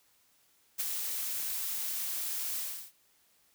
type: noise with ADSR envelope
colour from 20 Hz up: blue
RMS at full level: -31 dBFS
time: 0.78-2.92 s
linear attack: 21 ms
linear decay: 25 ms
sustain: -4 dB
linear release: 330 ms
effects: white hiss -68 dBFS RMS until 3.54 s